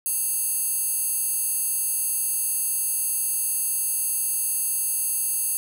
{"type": "tone with high-pass filter", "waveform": "square", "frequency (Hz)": 919, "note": "A#5", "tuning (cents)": -25, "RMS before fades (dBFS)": -25, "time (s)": [0.06, 5.57], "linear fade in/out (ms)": 0, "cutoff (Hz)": 10000, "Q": 3.3, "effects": []}